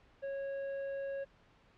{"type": "tone with tanh clipping", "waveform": "sine", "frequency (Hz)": 550, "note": "C#5", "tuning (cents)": -14, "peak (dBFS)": -38, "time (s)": [0.22, 1.25], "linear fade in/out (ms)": 20, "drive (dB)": 8, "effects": ["pink hiss -65 dBFS RMS until 1.77 s", "low-pass 3000 Hz 12 dB/octave"]}